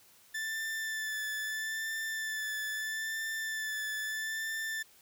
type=tone with vibrato; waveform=40% pulse; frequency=1760 Hz; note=A6; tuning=in tune; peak=-33 dBFS; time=0.34-4.83 s; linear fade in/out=10 ms; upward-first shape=sine; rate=0.77 Hz; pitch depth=20 cents each way; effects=white hiss -61 dBFS RMS until 5.01 s